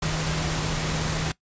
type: tone in noise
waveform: sine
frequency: 157.2 Hz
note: D#3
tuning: 18 cents sharp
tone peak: -28 dBFS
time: 0.02-1.32 s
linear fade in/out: 5 ms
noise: pink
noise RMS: -28 dBFS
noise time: 0.02-1.32 s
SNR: -3 dB
effects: noise-tail reverb RT60 0.1 s tail -19 dB re dry + resampled to 16000 Hz